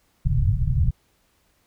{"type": "low-pass noise", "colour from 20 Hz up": "white", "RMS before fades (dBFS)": -20, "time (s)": [0.25, 0.91], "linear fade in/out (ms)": 10, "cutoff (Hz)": 140, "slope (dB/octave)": 48, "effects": ["pink hiss -65 dBFS RMS until 1.66 s"]}